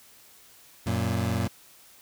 25% pulse tone pair together, 92.5 / 116.45 Hz, F#2 / A#2, 0 / -1 cents, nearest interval major third, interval 399 cents, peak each -24 / -24 dBFS, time 0.86-1.48 s, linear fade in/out 10 ms, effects white hiss -54 dBFS RMS until 2.01 s

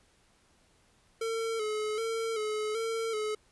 square tone with vibrato, 440 Hz, A4, in tune, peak -31 dBFS, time 1.21-3.35 s, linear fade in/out 5 ms, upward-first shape square, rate 1.3 Hz, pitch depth 49 cents each way, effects pink hiss -66 dBFS RMS until 3.51 s + resampled to 24000 Hz

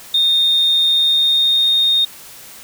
sine tone with pitch glide, 3667 to 3690 Hz, A#7 to A#7, -29 to -18 cents, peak -10 dBFS, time 0.14-2.05 s, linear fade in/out 5 ms, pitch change +11 cents, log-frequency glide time 0.9-1.72 s, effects tanh soft clip ceiling -7 dBFS + white hiss -38 dBFS RMS until 2.63 s

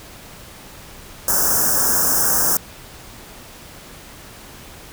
white band-stop noise, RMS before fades -17 dBFS, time 1.28-2.57 s, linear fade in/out 2 ms, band 1700 to 5200 Hz, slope 96 dB/octave, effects pink hiss -40 dBFS RMS until 4.92 s

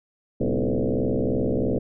sine tone with frequency modulation, 116.54 Hz, A#2, in tune, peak -20 dBFS, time 0.4-1.79 s, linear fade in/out 10 ms, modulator 63.1 Hz, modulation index 7, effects none

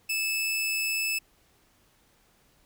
sawtooth tone, 2618 Hz, E7, 13 cents flat, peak -23 dBFS, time 0.09-1.19 s, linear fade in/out 10 ms, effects pink hiss -64 dBFS RMS until 2.65 s

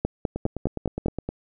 two click trains, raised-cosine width 2 ms, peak -9 / -15 dBFS, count 6 / 10, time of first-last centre 0.05-1.06 / 0.36-1.29 s, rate 4.95 / 9.68 Hz, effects none

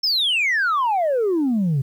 sine exponential sweep, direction down, 5410 to 128.1 Hz, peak -15 dBFS, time 0.03-1.82 s, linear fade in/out 10 ms, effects tanh soft clip ceiling -15 dBFS + 9-bit

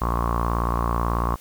sawtooth tone with low-pass filter, 58.27 Hz, A#1, in tune, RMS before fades -23 dBFS, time 0.01-1.36 s, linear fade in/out 10 ms, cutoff 1100 Hz, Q 9.4, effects white hiss -49 dBFS RMS until 1.4 s

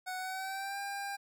25% pulse tone with pitch glide, 741 to 798.8 Hz, F#5 to G5, +2 to +32 cents, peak -33 dBFS, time 0.06-1.17 s, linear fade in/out 20 ms, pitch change +130 cents, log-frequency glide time 0.17-0.79 s, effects none

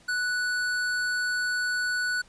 sine tone with tanh clipping, 1480 Hz, F#6, in tune, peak -27 dBFS, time 0.08-2.22 s, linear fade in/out 10 ms, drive 18 dB, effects pink hiss -57 dBFS RMS until 2.28 s + resampled to 22050 Hz

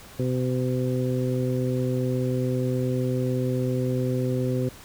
harmonic tone, 127.2 Hz, C3, 48 cents flat, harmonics 1 / 2 / 3 / 4, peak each -25 / -28 / -30 / -31 dBFS, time 0.19-4.69 s, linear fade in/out 5 ms, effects pink hiss -46 dBFS RMS until 4.84 s

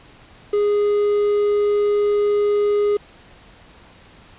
triangle tone with quantisation, 412.8 Hz, G#4, 10 cents flat, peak -13 dBFS, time 0.53-2.97 s, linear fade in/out 5 ms, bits 6, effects pink hiss -47 dBFS RMS until 4.38 s + resampled to 8000 Hz

